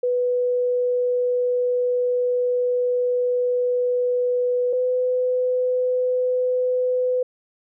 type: tone pair in turn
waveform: sine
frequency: 493.9 / 503.1 Hz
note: B4 / B4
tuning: 0 / +32 cents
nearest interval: unison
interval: 32 cents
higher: second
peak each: -18 dBFS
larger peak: neither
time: 0.03-4.73 / 4.73-7.23 s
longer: first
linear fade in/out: 5 ms
effects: none